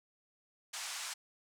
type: band-pass noise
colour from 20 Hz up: white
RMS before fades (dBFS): -42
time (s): 0.73-1.14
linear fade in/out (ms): 10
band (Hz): 760 to 8600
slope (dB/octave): 24
effects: none